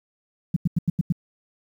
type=tone bursts; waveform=sine; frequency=169.5 Hz; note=E3; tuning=49 cents sharp; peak=-16 dBFS; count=6; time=0.54-1.124 s; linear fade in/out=5 ms; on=24 ms; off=88 ms; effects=9-bit